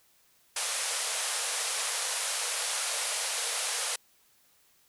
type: band-pass noise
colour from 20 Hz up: white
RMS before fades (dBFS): -32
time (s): 0.56-3.96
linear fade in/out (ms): 5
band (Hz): 450 to 11000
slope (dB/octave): 96
effects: white hiss -65 dBFS RMS until 4.88 s